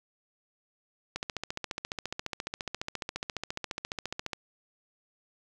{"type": "click train", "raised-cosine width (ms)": 0.2, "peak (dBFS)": -16, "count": 47, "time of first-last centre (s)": [1.16, 4.332], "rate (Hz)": 14.5, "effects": []}